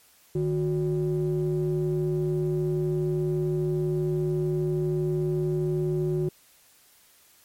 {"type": "ring-modulated tone", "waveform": "triangle", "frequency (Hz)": 106.5, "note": "G#2", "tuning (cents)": 44, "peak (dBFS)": -18, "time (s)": [0.35, 6.29], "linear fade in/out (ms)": 5, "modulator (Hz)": 259, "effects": ["white hiss -58 dBFS RMS until 7.44 s", "MP3 64 kbps"]}